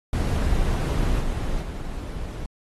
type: noise with level steps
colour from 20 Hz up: brown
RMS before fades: -22 / -26 / -31 dBFS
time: 0.13-2.46 s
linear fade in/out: 2 ms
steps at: 1.19 / 1.61 s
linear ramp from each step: 20 ms
effects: AAC 32 kbps